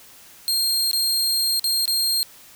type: tone with dropouts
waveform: sawtooth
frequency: 4210 Hz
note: C8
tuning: 10 cents sharp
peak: -16 dBFS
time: 0.48-2.23 s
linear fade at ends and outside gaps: 0 ms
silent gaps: 0.913-0.931 / 1.595-1.642 / 1.855-1.878 s
effects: white hiss -47 dBFS RMS until 2.55 s